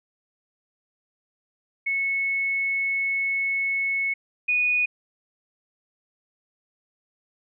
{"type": "tone pair in turn", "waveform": "sine", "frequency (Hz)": [2200, 2475], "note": ["C#7", "D#7"], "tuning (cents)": [-14, -10], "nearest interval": "major second", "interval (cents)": 204, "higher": "second", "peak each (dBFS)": [-22, -19], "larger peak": "second", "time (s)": [[1.86, 4.14], [4.48, 4.86]], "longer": "first", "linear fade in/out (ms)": 10, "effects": []}